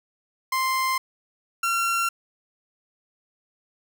30% pulse tone pair in turn, 1046.5 / 1367.8 Hz, C6 / F6, 0 / -36 cents, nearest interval perfect fourth, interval 464 cents, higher second, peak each -19 / -19 dBFS, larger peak neither, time 0.52-0.98 / 1.63-2.09 s, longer neither, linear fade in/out 5 ms, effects none

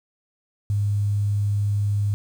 sine tone with quantisation, 102.2 Hz, G#2, 27 cents flat, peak -19 dBFS, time 0.7-2.14 s, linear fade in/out 0 ms, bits 8, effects none

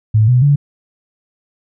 sine tone with pitch steps, 108.6 / 124.75 / 143.3 Hz, A2 / B2 / D3, -22 / +18 / -42 cents, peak -7 dBFS, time 0.14-0.56 s, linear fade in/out 10 ms, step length 140 ms, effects none

